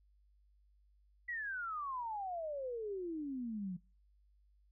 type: exponential sweep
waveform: sine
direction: down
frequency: 1975.5 to 174.61 Hz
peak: -38 dBFS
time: 1.28-3.77 s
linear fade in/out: 10 ms
effects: noise-tail reverb RT60 0.3 s tail -22 dB re dry + added 50 Hz sine -66 dBFS peak until 4.71 s